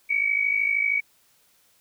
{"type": "tone pair together", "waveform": "sine", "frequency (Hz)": [2249, 2302], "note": ["C#7", "D7"], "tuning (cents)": [24, -35], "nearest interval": "unison", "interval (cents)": 41, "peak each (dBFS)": [-22, -25], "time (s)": [0.09, 1.01], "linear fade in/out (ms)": 20, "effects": ["white hiss -62 dBFS RMS until 1.8 s"]}